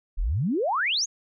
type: exponential sweep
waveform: sine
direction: up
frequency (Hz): 31.63 to 6920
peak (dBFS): -22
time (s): 0.17-1.06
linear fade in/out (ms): 20
effects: none